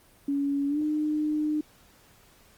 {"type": "tone with pitch glide", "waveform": "sine", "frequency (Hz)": [281.5, 303.5], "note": ["C#4", "D#4"], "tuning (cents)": [27, -43], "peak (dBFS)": -24, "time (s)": [0.28, 1.61], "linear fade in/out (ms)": 5, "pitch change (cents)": 130, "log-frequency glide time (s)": [0.68, 0.8], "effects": ["pink hiss -58 dBFS RMS until 2.57 s", "Opus 24 kbps"]}